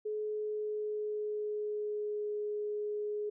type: tone with pitch glide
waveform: sine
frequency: 425.8 to 418.5 Hz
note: G#4 to G#4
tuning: +43 to +13 cents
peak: -33 dBFS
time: 0.05-3.3 s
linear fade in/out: 10 ms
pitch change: -30 cents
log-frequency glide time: 0.18-2.29 s
effects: none